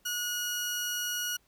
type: tone pair together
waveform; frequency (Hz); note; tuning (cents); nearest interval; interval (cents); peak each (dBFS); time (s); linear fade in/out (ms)
sawtooth; 1450 / 2900; F#6 / F#7; -35 / -35; octave; 1200; -31 / -28; 0.05-1.37; 10
effects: pink hiss -68 dBFS RMS until 1.47 s